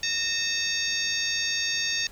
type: harmonic tone with a mistuned harmonic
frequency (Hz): 920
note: A#5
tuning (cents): -23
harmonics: 2 / 3 / 4 / 5 / 6 / 7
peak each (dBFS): -32 / -32 / -32 / -32 / -32 / -32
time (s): 0.03-2.07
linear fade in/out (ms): 2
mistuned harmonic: 3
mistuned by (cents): -92
effects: pink hiss -50 dBFS RMS until 2.11 s